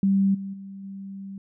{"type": "tone with level steps", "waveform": "sine", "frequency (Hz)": 195.4, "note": "G3", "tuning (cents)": -5, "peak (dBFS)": [-17, -30, -36, -34], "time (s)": [0.03, 1.38], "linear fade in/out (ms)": 2, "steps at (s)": [0.34, 0.53, 0.83], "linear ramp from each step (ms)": 10, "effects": []}